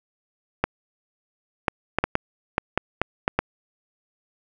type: clicks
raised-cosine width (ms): 0.5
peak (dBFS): -4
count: 10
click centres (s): 0.64 / 1.682 / 1.986 / 2.04 / 2.154 / 2.581 / 2.776 / 3.016 / 3.279 / 3.39
effects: none